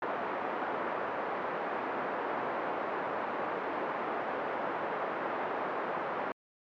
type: band-pass noise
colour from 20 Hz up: white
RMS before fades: -34 dBFS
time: 0.02-6.32 s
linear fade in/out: 2 ms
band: 340 to 1100 Hz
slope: 12 dB/octave
effects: low-pass 2000 Hz 12 dB/octave + MP3 96 kbps